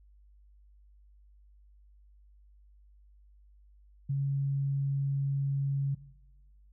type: tone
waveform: sine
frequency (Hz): 138.59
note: C#3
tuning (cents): 0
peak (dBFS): -27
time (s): 4.09-5.95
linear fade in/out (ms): 10
effects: noise-tail reverb RT60 1.0 s tail -18 dB re dry + added 50 Hz sine -56 dBFS peak until 6.72 s